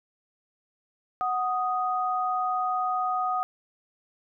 sine tone pair together, 740 / 1244.5 Hz, F#5 / D#6, 0 / 0 cents, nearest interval major sixth, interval 900 cents, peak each -27 dBFS, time 1.21-3.43 s, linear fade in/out 0 ms, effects none

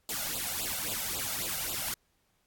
white noise with flanger, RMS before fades -34 dBFS, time 0.09-1.94 s, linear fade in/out 2 ms, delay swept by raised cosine 0.25 to 1.45 ms, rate 3.7 Hz, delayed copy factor +0.9, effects pink hiss -73 dBFS RMS until 2.46 s + AAC 64 kbps

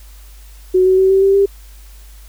sine tone with pitch steps, 370 / 375.2 / 380.4 / 385.7 / 391.1 / 396.6 Hz, F#4 / F#4 / F#4 / G4 / G4 / G4, 0 / +24 / +48 / -28 / -4 / +20 cents, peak -8 dBFS, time 0.74-1.46 s, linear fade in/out 10 ms, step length 120 ms, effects added 50 Hz sine -36 dBFS peak until 2.28 s + white hiss -47 dBFS RMS until 2.28 s

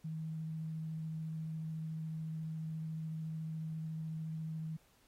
sine tone with vibrato, 159 Hz, D#3, 38 cents sharp, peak -38 dBFS, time 0.04-4.77 s, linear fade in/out 10 ms, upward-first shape triangle, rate 14 Hz, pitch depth 13 cents each way, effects pink hiss -70 dBFS RMS until 5.07 s + AAC 48 kbps

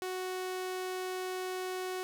sawtooth tone, 370 Hz, F#4, in tune, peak -31 dBFS, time 0.02-2.03 s, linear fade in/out 0 ms, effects none

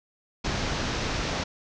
pink low-pass noise, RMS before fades -29 dBFS, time 0.44-1.44 s, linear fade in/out 10 ms, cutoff 6400 Hz, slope 48 dB/octave, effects none

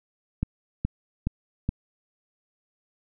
click train, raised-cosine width 5 ms, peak -12 dBFS, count 4, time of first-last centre 0.43-1.691 s, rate 2.38 Hz, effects none

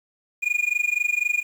triangle tone with amplitude modulation, 2438 Hz, D#7, 36 cents flat, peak -15 dBFS, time 0.42-1.43 s, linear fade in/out 20 ms, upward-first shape sine, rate 24 Hz, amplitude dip 95%, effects 8-bit

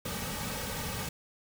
pink noise with comb filter, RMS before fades -36 dBFS, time 0.05-1.09 s, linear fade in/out 5 ms, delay 2.9 ms, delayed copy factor -0.65, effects none

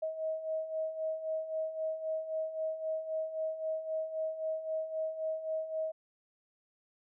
sine beating tone pair, 632 / 635.8 Hz, D#5 / D#5, +27 / +37 cents, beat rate 3.8 Hz, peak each -40 / -34 dBFS, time 0.02-5.92 s, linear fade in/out 10 ms, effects none

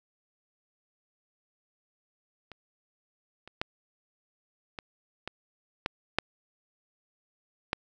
clicks, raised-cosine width 0.3 ms, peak -28 / -30 / -13 / -21 / -19 / -12 / -7 / -11 dBFS, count 8, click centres 2.517 / 3.476 / 3.615 / 4.788 / 5.276 / 5.861 / 6.186 / 7.731 s, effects none

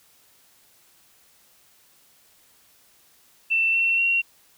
sine tone with pitch steps, 2679 / 2710 / 2742 Hz, E7 / E7 / F7, +27 / +47 / -32 cents, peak -18 dBFS, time 3.5-4.22 s, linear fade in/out 20 ms, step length 240 ms, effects white hiss -58 dBFS RMS until 4.57 s

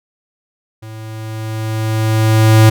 square tone with level ramp, 110 Hz, A2, in tune, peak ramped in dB -30 to -4 dBFS, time 0.82-2.7 s, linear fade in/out 10 ms, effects none

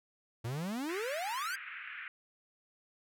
45% pulse exponential sweep, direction up, 109.9 to 1640 Hz, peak -35 dBFS, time 0.44-1.56 s, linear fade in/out 10 ms
pink band-pass noise, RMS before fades -45 dBFS, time 0.89-2.08 s, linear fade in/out 2 ms, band 1400 to 2600 Hz, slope 48 dB/octave
effects none

